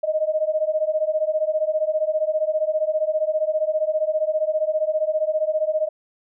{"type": "beating tone pair", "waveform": "sine", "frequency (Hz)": [614, 629], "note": ["D#5", "D#5"], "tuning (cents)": [-23, 19], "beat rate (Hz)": 15, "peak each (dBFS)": -22, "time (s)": [0.03, 5.89], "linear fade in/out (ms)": 10, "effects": []}